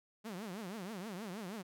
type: tone with vibrato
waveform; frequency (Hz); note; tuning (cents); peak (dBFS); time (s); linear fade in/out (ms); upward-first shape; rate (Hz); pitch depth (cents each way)
sawtooth; 200; G3; +35; -38; 0.24-1.63; 20; triangle; 6.3; 290
effects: none